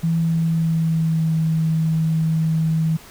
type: tone with pitch glide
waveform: sine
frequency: 165 to 160.12 Hz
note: E3 to D#3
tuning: +2 to +50 cents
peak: -16 dBFS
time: 0.03-2.97 s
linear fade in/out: 10 ms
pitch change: -52 cents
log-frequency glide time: 0.16-1.37 s
effects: pink hiss -43 dBFS RMS until 3.1 s